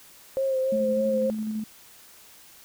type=tone with vibrato; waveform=sine; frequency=530 Hz; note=C5; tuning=22 cents sharp; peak=-22 dBFS; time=0.37-1.3 s; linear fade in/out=0 ms; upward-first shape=sine; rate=3.3 Hz; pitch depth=30 cents each way
type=tone with tremolo; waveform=sine; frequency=216.4 Hz; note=A3; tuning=29 cents flat; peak=-26 dBFS; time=0.72-1.64 s; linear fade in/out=5 ms; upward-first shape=square; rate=12 Hz; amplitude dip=25%
effects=white hiss -51 dBFS RMS until 2.64 s